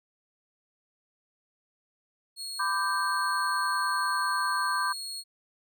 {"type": "tone", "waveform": "30% pulse", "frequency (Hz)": 4311, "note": "C#8", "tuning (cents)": -49, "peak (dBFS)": -32, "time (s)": [2.36, 5.24], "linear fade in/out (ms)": 50}
{"type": "chord", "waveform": "sine", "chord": "G major", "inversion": "first", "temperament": "equal with one note detuned", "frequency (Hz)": [1005, 1174.7, 1568], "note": ["B5", "D6", "G6"], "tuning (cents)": [30, 0, 0], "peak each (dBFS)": -30, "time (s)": [2.59, 4.93], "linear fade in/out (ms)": 10}
{"effects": []}